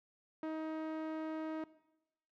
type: tone with low-pass filter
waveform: sawtooth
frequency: 315.5 Hz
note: D#4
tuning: 24 cents sharp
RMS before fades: -40 dBFS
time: 0.43-1.64 s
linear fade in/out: 2 ms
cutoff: 1500 Hz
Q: 0.59
effects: noise-tail reverb RT60 0.9 s tail -18 dB re dry